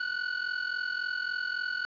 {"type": "ring-modulated tone", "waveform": "45% pulse", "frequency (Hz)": 1480, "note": "F#6", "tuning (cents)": 0, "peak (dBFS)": -27, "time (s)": [0, 1.85], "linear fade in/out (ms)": 0, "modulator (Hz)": 21.8, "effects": ["resampled to 11025 Hz", "9-bit"]}